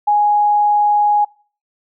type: tone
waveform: sine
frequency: 830.6 Hz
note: G#5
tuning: in tune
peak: -10 dBFS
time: 0.07-1.25 s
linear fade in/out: 10 ms
effects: noise-tail reverb RT60 0.4 s tail -23 dB re dry